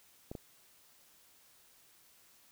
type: clicks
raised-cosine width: 2 ms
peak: -28 dBFS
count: 2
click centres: 0.315 / 0.352 s
effects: white hiss -64 dBFS RMS until 2.51 s